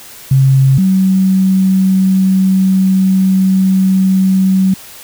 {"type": "tone pair in turn", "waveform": "sine", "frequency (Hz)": [134.1, 189.65], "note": ["C3", "F#3"], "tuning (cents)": [43, 43], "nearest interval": "tritone", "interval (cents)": 600, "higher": "second", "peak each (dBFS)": [-5, -7], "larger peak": "first", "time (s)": [[0.31, 0.78], [0.78, 4.74]], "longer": "second", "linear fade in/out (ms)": 5, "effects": ["white hiss -34 dBFS RMS until 5.03 s"]}